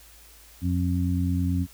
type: harmonic tone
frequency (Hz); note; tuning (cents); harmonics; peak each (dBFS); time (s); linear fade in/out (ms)
89.3; F2; +39; 1 / 2 / 3; -24 / -28 / -28; 0.61-1.67; 50
effects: added 55 Hz sine -53 dBFS peak until 1.73 s + white hiss -52 dBFS RMS until 1.73 s